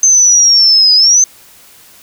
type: linear two-way sweep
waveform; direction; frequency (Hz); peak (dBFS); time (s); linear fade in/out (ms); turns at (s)
sine; down then up; 6272 to 4934 to 6272; -4; 0.03-1.24; 2; 0.95
effects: white hiss -41 dBFS RMS until 2.02 s